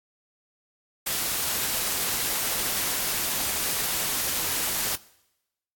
white noise, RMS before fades -27 dBFS, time 1.06-4.96 s, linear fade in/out 10 ms, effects noise-tail reverb RT60 0.9 s tail -21 dB re dry + AAC 64 kbps

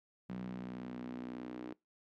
sawtooth tone with high-pass filter sweep, 61.74 Hz, B1, in tune, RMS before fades -44 dBFS, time 0.29-1.73 s, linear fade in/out 5 ms, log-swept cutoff 180 to 300 Hz, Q 4.5, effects noise-tail reverb RT60 0.2 s tail -24 dB re dry + low-pass 3000 Hz 12 dB/octave

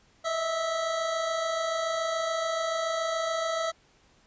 25% pulse tone pair together, 629 / 656 Hz, D#5 / E5, +19 / -9 cents, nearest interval minor second, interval 72 cents, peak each -32 / -24 dBFS, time 0.24-3.72 s, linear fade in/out 20 ms, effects pink hiss -62 dBFS RMS until 4.26 s + resampled to 16000 Hz

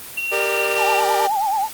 sine tone with tremolo, 2739 Hz, F7, 34 cents flat, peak -19 dBFS, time 0.17-1 s, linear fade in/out 5 ms, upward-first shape triangle, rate 17 Hz, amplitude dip 45%
sawtooth chord, G minor, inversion none, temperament equal with one note detuned, 392 / 466.2 / 597.3 Hz, G4 / Bb4 / D5, 0 / 0 / +29 cents, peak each -20 dBFS, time 0.31-1.28 s, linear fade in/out 20 ms
sine tone with vibrato, 829 Hz, G#5, 3 cents flat, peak -17 dBFS, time 0.77-1.69 s, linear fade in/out 50 ms, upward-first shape sine, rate 9.3 Hz, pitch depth 120 cents each way
effects white hiss -35 dBFS RMS until 1.73 s + Opus 24 kbps

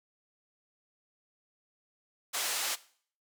white band-pass noise, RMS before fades -33 dBFS, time 2.33-2.76 s, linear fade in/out 20 ms, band 570 to 9100 Hz, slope 12 dB/octave, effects noise-tail reverb RT60 0.5 s tail -18 dB re dry

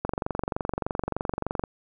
click train, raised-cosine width 1 ms, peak -13 dBFS, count 38, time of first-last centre 0.05-1.638 s, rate 23.3 Hz, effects none

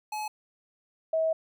square / sine tone pair in turn, 852 / 643.2 Hz, G#5 / E5, +44 / -43 cents, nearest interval perfect fourth, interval 487 cents, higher first, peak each -32 / -23 dBFS, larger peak second, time 0.12-0.28 / 1.13-1.33 s, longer second, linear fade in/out 5 ms, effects none

